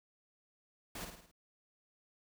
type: noise with echo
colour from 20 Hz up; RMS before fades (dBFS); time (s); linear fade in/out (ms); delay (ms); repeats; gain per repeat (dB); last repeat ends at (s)
pink; -44; 0.95-1.05; 5; 53; 5; -5; 1.315
effects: none